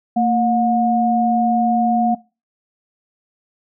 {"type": "tone pair together", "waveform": "sine", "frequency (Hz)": [228.7, 720.6], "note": ["A#3", "F#5"], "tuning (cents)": [-33, -46], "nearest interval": "octave + minor sixth", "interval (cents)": 1987, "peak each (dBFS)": -16, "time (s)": [0.16, 2.15], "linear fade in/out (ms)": 10, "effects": ["noise-tail reverb RT60 0.3 s tail -22 dB re dry"]}